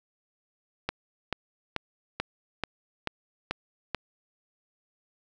click train, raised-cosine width 0.3 ms, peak -12 dBFS, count 8, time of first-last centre 0.89-3.947 s, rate 2.29 Hz, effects none

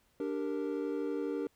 triangle chord, G minor, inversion second, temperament equal with one note detuned, 293.7 / 392 / 464 Hz, D4 / G4 / Bb4, 0 / 0 / -8 cents, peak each -34 / -36 / -35 dBFS, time 0.2-1.47 s, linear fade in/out 2 ms, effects pink hiss -71 dBFS RMS until 1.55 s

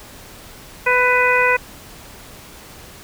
harmonic tone, 497.7 Hz, B4, 13 cents sharp, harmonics 1 / 2 / 3 / 4 / 5, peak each -19 / -19 / -19 / -19 / -19 dBFS, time 0.86-1.57 s, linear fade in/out 10 ms, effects pink hiss -40 dBFS RMS until 3.03 s

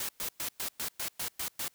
white noise bursts, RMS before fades -35 dBFS, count 9, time 0-1.681 s, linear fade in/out 2 ms, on 89 ms, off 110 ms, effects white hiss -67 dBFS RMS until 1.74 s

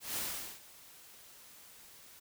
white noise with ADSR envelope, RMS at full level -36 dBFS, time 0-2.2 s, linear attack 160 ms, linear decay 430 ms, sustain -20 dB, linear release 13 ms, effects none

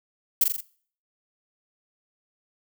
violet noise with echo, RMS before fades -18 dBFS, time 0.41-0.44 s, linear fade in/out 5 ms, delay 42 ms, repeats 4, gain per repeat -4 dB, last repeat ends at 0.608 s, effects noise-tail reverb RT60 0.5 s tail -21 dB re dry

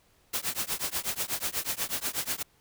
white noise with tremolo, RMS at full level -28 dBFS, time 0.33-2.43 s, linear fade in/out 10 ms, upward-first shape triangle, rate 8.2 Hz, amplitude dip 100%, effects pink hiss -65 dBFS RMS until 2.6 s

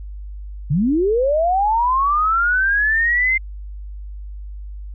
sine linear sweep, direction up, 127.3 to 2103 Hz, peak -14 dBFS, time 0.7-3.38 s, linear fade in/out 10 ms, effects added 50 Hz sine -29 dBFS peak until 4.94 s

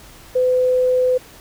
sine tone, 506 Hz, B4, 42 cents sharp, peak -13 dBFS, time 0.35-1.18 s, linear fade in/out 10 ms, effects pink hiss -43 dBFS RMS until 1.4 s

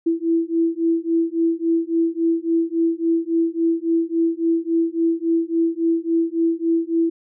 sine beating tone pair, 329.6 / 333.2 Hz, E4 / E4, 0 / +19 cents, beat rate 3.6 Hz, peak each -20 dBFS, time 0.06-7.1 s, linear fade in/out 10 ms, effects none

